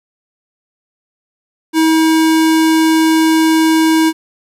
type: tone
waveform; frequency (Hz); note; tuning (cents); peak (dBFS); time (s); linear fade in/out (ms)
square; 320.1; D#4; +49; -9; 1.73-4.13; 50
effects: resampled to 32000 Hz + 8-bit